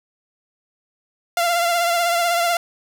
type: tone with vibrato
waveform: sawtooth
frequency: 689 Hz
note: F5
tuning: 24 cents flat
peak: -13 dBFS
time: 1.37-2.57 s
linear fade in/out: 2 ms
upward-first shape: triangle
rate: 16 Hz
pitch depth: 45 cents each way
effects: none